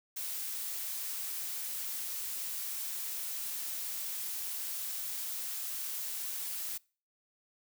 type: noise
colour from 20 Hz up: blue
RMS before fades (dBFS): -38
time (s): 0.16-6.78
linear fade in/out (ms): 10
effects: noise-tail reverb RT60 0.4 s tail -25 dB re dry